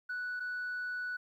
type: tone pair in turn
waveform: sine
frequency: 1480 / 1480 Hz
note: F#6 / F#6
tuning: 0 / 0 cents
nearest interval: unison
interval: 0 cents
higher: neither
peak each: -33 / -33 dBFS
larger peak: neither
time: 0.09-0.4 / 0.4-1.17 s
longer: second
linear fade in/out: 10 ms
effects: tanh soft clip ceiling -33 dBFS + 12-bit